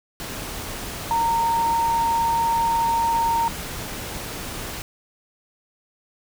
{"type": "tone in noise", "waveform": "sine", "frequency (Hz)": 922, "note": "A#5", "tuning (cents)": -19, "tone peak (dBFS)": -18, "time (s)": [1.11, 3.48], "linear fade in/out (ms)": 0, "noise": "pink", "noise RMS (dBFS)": -32, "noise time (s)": [0.2, 4.82], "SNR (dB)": 11, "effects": []}